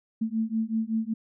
sine beating tone pair, 220 / 225.3 Hz, A3 / A3, 0 / +41 cents, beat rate 5.3 Hz, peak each -28 dBFS, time 0.21-1.14 s, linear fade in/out 10 ms, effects none

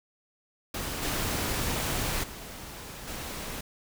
pink noise with level steps, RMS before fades -34 / -30 / -42 / -37 dBFS, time 0.74-3.61 s, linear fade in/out 5 ms, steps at 1.02 / 2.23 / 3.07 s, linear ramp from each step 10 ms, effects none

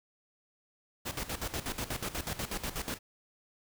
pink noise with tremolo, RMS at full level -35 dBFS, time 1.05-2.99 s, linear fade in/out 20 ms, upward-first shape square, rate 8.2 Hz, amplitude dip 75%, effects none

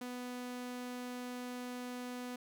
sawtooth tone, 247.7 Hz, B3, 5 cents sharp, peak -37 dBFS, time 0.01-2.36 s, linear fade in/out 5 ms, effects none

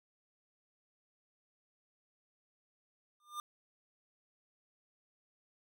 square tone with exponential growth, 1200 Hz, D6, 37 cents sharp, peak -36 dBFS, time 3.2-3.4 s, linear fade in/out 1 ms, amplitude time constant 43 ms, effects none

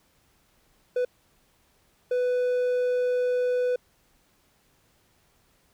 triangle tone bursts at uneven times, 496.7 Hz, B4, 10 cents sharp, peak -20 dBFS, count 2, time 0.96-1.05 / 2.11-3.76 s, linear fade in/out 5 ms, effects pink hiss -65 dBFS RMS until 5.73 s

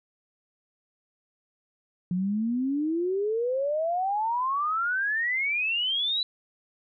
sine exponential sweep, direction up, 175.1 to 4000 Hz, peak -24 dBFS, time 2.11-6.23 s, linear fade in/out 2 ms, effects none

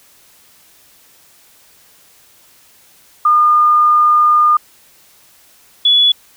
sine tone pair in turn, 1214 / 3412 Hz, D#6 / G#7, -43 / +46 cents, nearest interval octave + tritone, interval 1789 cents, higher second, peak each -7 dBFS, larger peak neither, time 3.25-4.57 / 5.85-6.12 s, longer first, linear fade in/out 5 ms, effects white hiss -48 dBFS RMS until 6.36 s

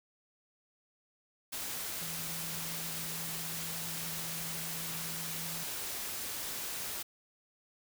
sine tone in noise, 164.4 Hz, E3, 4 cents flat, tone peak -46 dBFS, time 2.01-5.64 s, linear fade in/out 10 ms, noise white, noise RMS -39 dBFS, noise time 1.52-7.03 s, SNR -10 dB, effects none

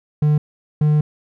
triangle tone pair in turn, 150 / 150.82 Hz, D3 / D3, +37 / +46 cents, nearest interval unison, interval 9 cents, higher second, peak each -10 dBFS, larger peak neither, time 0.22-0.38 / 0.81-1.01 s, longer second, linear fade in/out 5 ms, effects none

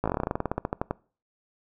slowing click train, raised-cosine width 1 ms, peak -12 dBFS, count 20, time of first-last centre 0.04-0.91 s, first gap 17 ms, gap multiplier 1.1, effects noise-tail reverb RT60 0.4 s tail -23 dB re dry

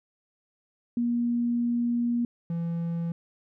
sine / triangle tone pair in turn, 238.2 / 168.43 Hz, A#3 / E3, +38 / +38 cents, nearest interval tritone, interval 600 cents, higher first, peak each -23 / -25 dBFS, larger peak first, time 0.97-2.25 / 2.5-3.12 s, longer first, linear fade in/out 2 ms, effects none

